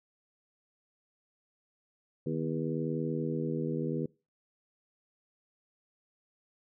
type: harmonic tone with a mistuned harmonic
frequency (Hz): 80.7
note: E2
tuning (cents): -36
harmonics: 2 / 3 / 4 / 5 / 6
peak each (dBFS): -34 / -36 / -37 / -38 / -39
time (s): 2.26-4.06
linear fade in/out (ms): 5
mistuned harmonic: 2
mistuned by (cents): -87
effects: noise-tail reverb RT60 0.3 s tail -23 dB re dry